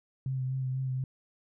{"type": "tone with vibrato", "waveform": "sine", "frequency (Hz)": 130.81, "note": "C3", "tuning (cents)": 0, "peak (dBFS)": -29, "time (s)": [0.26, 1.04], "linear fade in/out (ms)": 2, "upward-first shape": "sine", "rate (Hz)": 4.1, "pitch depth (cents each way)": 24, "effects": []}